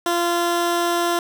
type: tone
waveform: 15% pulse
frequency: 344.9 Hz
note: F4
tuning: 22 cents flat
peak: -12 dBFS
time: 0.06-1.19 s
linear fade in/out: 2 ms
effects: none